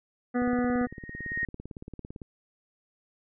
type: harmonic tone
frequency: 245.8 Hz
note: B3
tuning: 8 cents flat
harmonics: 1 / 2 / 3 / 5 / 6 / 7 / 8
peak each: -25 / -31 / -35 / -39 / -41 / -42 / -43 dBFS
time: 0.34-0.87 s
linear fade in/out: 20 ms
type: click train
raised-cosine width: 3 ms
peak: -27 dBFS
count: 33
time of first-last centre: 0.42-2.218 s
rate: 17.8 Hz
type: tone with exponential growth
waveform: sine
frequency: 1864.7 Hz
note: A#6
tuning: in tune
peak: -25 dBFS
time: 0.62-1.45 s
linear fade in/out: 2 ms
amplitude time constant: 180 ms
effects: none